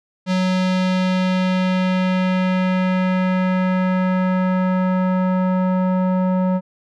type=tone with low-pass filter sweep; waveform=square; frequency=185 Hz; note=F#3; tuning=in tune; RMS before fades=-18 dBFS; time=0.26-6.61 s; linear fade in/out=50 ms; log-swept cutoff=4700 to 890 Hz; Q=1.2; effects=none